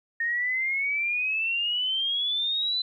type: exponential sweep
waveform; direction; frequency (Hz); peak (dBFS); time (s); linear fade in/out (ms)
sine; up; 1835 to 4046; -24; 0.2-2.82; 5
effects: 11-bit